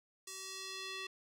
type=tone with band-pass filter sweep; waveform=square; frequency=380.9 Hz; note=G4; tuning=50 cents flat; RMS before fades=-45 dBFS; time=0.27-1.07 s; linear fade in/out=5 ms; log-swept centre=7400 to 3000 Hz; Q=1.4; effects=none